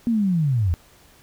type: linear sweep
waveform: sine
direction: down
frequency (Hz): 240.5 to 77.78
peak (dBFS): -17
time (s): 0.07-0.74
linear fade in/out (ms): 0
effects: pink hiss -53 dBFS RMS until 1.22 s